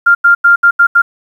sine tone bursts at uneven times, 1396.9 Hz, F6, in tune, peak -3 dBFS, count 6, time 0.06-0.15 / 0.24-0.35 / 0.44-0.56 / 0.63-0.71 / 0.79-0.87 / 0.95-1.02 s, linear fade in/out 10 ms, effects 7-bit

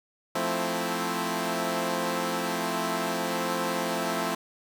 10% pulse chord, F major seventh, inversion none, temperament equal, 174.61 / 220 / 261.6 / 329.6 Hz, F3 / A3 / C4 / E4, 0 / 0 / 0 / 0 cents, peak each -24 / -24 / -24 / -26 dBFS, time 0.35-4.35 s, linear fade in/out 5 ms, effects none

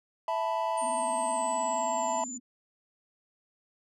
triangle chord, E suspended fourth, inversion none, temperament just, 659.3 / 879 / 988.9 Hz, E5 / A5 / B5, 0 / -2 / +2 cents, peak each -30 dBFS, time 0.28-2.24 s, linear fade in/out 2 ms
sine exponential sweep, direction down, 8810 to 7000 Hz, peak -37 dBFS, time 0.77-2.38 s, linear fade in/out 10 ms
sine tone with vibrato, 250 Hz, B3, 21 cents sharp, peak -40 dBFS, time 0.81-2.4 s, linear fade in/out 20 ms, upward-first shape square, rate 19 Hz, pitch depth 83 cents each way
effects none

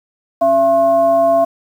sine tone with frequency modulation, 674 Hz, E5, 38 cents sharp, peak -9 dBFS, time 0.41-1.45 s, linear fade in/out 10 ms, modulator 400 Hz, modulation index 0.43, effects 7-bit

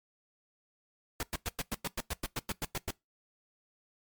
pink noise bursts, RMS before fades -34 dBFS, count 14, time 1.2-2.907 s, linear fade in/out 2 ms, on 30 ms, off 99 ms, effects noise-tail reverb RT60 0.2 s tail -23 dB re dry + MP3 96 kbps

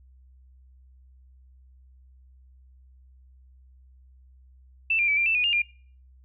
sine tone with pitch steps, 2658 / 2387 / 2298 / 2377 / 2656 / 2463 / 2816 / 2401 Hz, E7 / D7 / D7 / D7 / E7 / D#7 / F7 / D7, +14 / +28 / -38 / +20 / +12 / -18 / +14 / +38 cents, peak -20 dBFS, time 4.9-5.62 s, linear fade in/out 5 ms, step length 90 ms, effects noise-tail reverb RT60 0.5 s tail -23 dB re dry + added 64 Hz sine -51 dBFS peak until 6.24 s

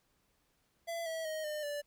square tone with pitch steps, 673 / 649.3 / 626.5 / 604.4 / 583.2 Hz, E5 / E5 / D#5 / D5 / D5, +36 / -26 / +12 / +50 / -12 cents, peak -37 dBFS, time 0.87-1.82 s, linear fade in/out 20 ms, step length 190 ms, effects pink hiss -75 dBFS RMS until 1.86 s

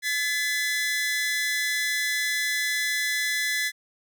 sawtooth tone pair together, 1718 / 2015 Hz, A6 / B6, -42 / +34 cents, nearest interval minor third, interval 276 cents, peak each -24 / -23 dBFS, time 0.02-3.72 s, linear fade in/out 50 ms, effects none

